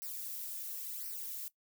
violet noise with flanger, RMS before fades -42 dBFS, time 0.02-1.48 s, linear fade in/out 0 ms, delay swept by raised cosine 0.28 to 3.08 ms, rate 0.95 Hz, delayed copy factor -0.9, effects noise-tail reverb RT60 0.1 s tail -18 dB re dry

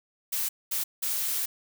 blue noise bursts at uneven times, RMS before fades -29 dBFS, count 3, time 0.32-0.49 / 0.71-0.84 / 1.02-1.46 s, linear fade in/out 10 ms, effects none

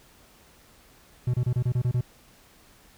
triangle tone bursts, 123.47 Hz, B2, in tune, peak -19 dBFS, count 8, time 1.27-2.01 s, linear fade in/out 5 ms, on 68 ms, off 28 ms, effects pink hiss -56 dBFS RMS until 2.97 s

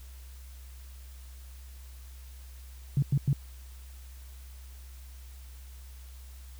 sine tone bursts, 138.59 Hz, C#3, in tune, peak -21 dBFS, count 3, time 2.97-3.33 s, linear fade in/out 2 ms, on 54 ms, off 99 ms, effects added 64 Hz sine -44 dBFS peak until 6.59 s + white hiss -57 dBFS RMS until 6.59 s

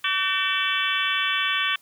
harmonic tone with a mistuned harmonic, 382 Hz, G4, 45 cents flat, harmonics 3 / 4 / 5 / 6 / 7 / 8 / 9, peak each -29 / -29 / -29 / -29 / -29 / -29 / -29 dBFS, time 0.04-1.76 s, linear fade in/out 5 ms, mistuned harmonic 5, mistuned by -87 cents, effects white hiss -58 dBFS RMS until 1.81 s

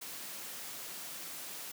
white high-pass noise, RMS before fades -44 dBFS, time 0.01-1.72 s, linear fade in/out 10 ms, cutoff 120 Hz, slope 24 dB/octave, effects none

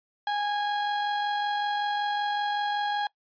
35% pulse tone with amplitude modulation, 825 Hz, G#5, 12 cents flat, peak -23 dBFS, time 0.27-3.07 s, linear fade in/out 2 ms, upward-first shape sine, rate 45.3 Hz, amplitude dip 25%, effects noise-tail reverb RT60 0.1 s tail -22 dB re dry + resampled to 11025 Hz

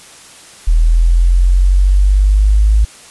sine linear sweep, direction up, 39.79 to 53.5 Hz, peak -6 dBFS, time 0.67-2.85 s, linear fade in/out 10 ms, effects white hiss -38 dBFS RMS until 3.1 s + resampled to 24000 Hz

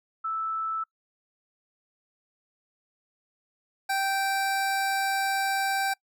sine / 25% pulse tone pair in turn, 1316 / 780.6 Hz, E6 / G5, -3 / -8 cents, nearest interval major sixth, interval 905 cents, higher first, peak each -27 / -21 dBFS, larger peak second, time 0.24-0.84 / 3.89-5.94 s, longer second, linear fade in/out 10 ms, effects noise-tail reverb RT60 0.1 s tail -24 dB re dry

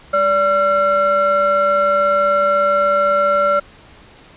triangle ring-modulated tone, 392 Hz, G4, in tune, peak -7 dBFS, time 0.13-3.6 s, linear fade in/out 10 ms, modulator 971 Hz, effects pink hiss -44 dBFS RMS until 4.36 s + resampled to 8000 Hz

